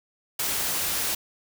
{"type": "noise", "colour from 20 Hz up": "white", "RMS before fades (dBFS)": -27, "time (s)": [0.39, 1.15], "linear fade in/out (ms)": 5, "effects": []}